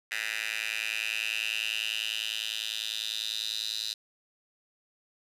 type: tone with high-pass filter sweep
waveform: 10% pulse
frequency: 110 Hz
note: A2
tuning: in tune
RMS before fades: -33 dBFS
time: 0.11-3.94 s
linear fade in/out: 10 ms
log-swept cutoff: 2100 to 4100 Hz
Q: 5.5
effects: resampled to 32000 Hz